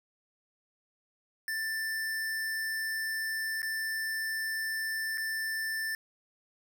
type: tone with dropouts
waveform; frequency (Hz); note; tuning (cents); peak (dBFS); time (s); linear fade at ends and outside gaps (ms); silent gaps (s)
square; 1773; A6; +13; -32; 1.48-5.95; 1; 3.619-3.629 / 5.175-5.18
effects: none